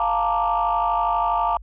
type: chord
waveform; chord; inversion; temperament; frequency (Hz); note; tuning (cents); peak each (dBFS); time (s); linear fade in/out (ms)
sine; Bb major seventh; second; equal; 698.5 / 880 / 932.3 / 1174.7; F5 / A5 / Bb5 / D6; 0 / 0 / 0 / 0; -23; 0-1.57; 2
effects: tanh soft clip ceiling -12 dBFS + added 50 Hz sine -38 dBFS peak until 1.62 s